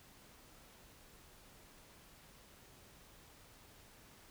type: silence
effects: pink hiss -61 dBFS RMS until 4.3 s